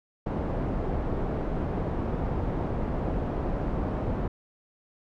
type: low-pass noise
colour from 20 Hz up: pink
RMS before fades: -29 dBFS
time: 0.26-4.28 s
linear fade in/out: 5 ms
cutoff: 720 Hz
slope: 12 dB/octave
effects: none